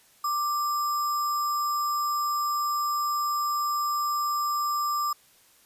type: tone with sample-and-hold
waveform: sine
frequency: 1179 Hz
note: D6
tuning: 6 cents sharp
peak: -24 dBFS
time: 0.24-5.13 s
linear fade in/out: 5 ms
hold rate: 6300 Hz
effects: white hiss -59 dBFS RMS until 5.65 s + resampled to 32000 Hz